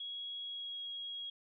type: tone with pitch glide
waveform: sine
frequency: 3322 to 3297 Hz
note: G#7 to G#7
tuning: 0 to -13 cents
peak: -40 dBFS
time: 0-1.3 s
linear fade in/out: 5 ms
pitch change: -13 cents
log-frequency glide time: 0.41-0.84 s
effects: none